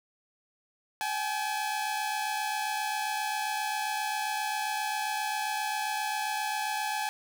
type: tone pair together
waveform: sawtooth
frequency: 782.5 / 850 Hz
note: G5 / G#5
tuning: -3 / +40 cents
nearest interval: minor second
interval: 143 cents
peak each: -31 / -27 dBFS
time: 1.01-7.09 s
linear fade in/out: 0 ms
effects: none